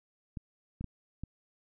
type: clicks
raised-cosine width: 5 ms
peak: -26 dBFS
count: 4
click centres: 0.372 / 0.81 / 0.843 / 1.236 s
effects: none